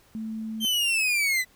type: tone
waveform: sine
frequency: 220.6 Hz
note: A3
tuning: 5 cents sharp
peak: -30 dBFS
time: 0.15-0.65 s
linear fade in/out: 0 ms
type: linear sweep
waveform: 40% pulse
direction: down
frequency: 3150 to 1975.5 Hz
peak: -21 dBFS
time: 0.6-1.45 s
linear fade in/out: 50 ms
effects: pink hiss -59 dBFS RMS until 1.55 s

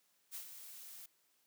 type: noise with ADSR envelope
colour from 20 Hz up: blue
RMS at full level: -44 dBFS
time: 0.31-1.06 s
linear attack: 42 ms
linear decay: 88 ms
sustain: -8 dB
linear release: 4 ms
effects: white hiss -75 dBFS RMS until 1.46 s + high-pass 150 Hz 12 dB/octave

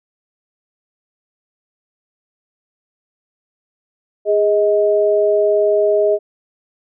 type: tone pair together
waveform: sine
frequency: 411.9 / 630.1 Hz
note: G#4 / D#5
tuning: -14 / +22 cents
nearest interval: perfect fifth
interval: 736 cents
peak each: -14 dBFS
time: 4.25-6.19 s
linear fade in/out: 50 ms
effects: none

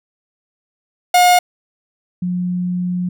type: tone pair in turn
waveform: 45% pulse / sine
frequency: 717 / 179.25 Hz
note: F5 / F3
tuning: +45 / +45 cents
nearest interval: 2 octaves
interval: 2400 cents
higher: first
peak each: -8 / -17 dBFS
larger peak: first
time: 1.14-1.39 / 2.22-3.09 s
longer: second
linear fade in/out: 5 ms
effects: none

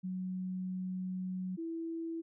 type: tone pair in turn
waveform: sine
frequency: 185 / 329.6 Hz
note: F#3 / E4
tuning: 0 / 0 cents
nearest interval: minor seventh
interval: 1000 cents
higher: second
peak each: -35 / -36 dBFS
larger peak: first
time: 0.03-1.57 / 1.57-2.22 s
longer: first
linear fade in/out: 20 ms
effects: none

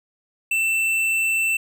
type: tone with tanh clipping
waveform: sine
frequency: 2672 Hz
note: E7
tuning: 23 cents sharp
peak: -20 dBFS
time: 0.51-1.57 s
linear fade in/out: 5 ms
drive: 12 dB
effects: none

